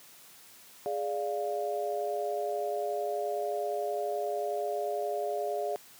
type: chord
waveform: sine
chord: D diminished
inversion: second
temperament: equal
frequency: 415.3 / 587.3 / 698.5 Hz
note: Ab4 / D5 / F5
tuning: 0 / 0 / 0 cents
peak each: -34 dBFS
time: 0.86-5.76 s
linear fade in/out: 0 ms
effects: white hiss -54 dBFS RMS until 5.99 s + high-pass 100 Hz 12 dB/octave